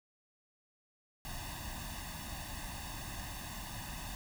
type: noise with comb filter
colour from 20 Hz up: pink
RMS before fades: -43 dBFS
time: 1.25-4.15 s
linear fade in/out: 0 ms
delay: 1.1 ms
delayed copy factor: +0.9
effects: none